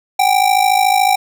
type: ring-modulated tone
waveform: square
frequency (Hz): 779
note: G5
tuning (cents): -11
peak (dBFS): -8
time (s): 0.19-1.16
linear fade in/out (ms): 5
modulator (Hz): 26.9
effects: none